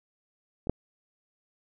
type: clicks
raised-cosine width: 2 ms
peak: -25 / -9 dBFS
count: 2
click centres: 0.671 / 0.696 s
effects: none